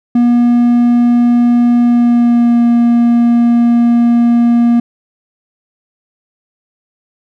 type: tone with pitch glide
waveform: triangle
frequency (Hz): 240 to 236.6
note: B3 to A#3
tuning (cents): -49 to +26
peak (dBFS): -4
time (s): 0.15-4.8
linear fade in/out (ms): 5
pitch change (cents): -25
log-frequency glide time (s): 1.81-2.62
effects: none